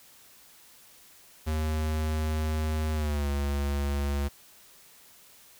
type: tone with pitch glide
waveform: square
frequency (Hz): 77.78 to 70.91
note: D#2 to C#2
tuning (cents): 0 to +40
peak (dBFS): -27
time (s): 1.46-4.29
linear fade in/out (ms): 20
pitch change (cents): -160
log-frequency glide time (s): 2.93-3.29
effects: white hiss -55 dBFS RMS until 5.59 s